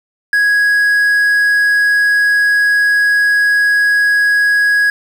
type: tone with quantisation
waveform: triangle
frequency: 1661.2 Hz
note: G#6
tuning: in tune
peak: -7 dBFS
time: 0.33-4.9 s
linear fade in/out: 2 ms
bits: 6
effects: none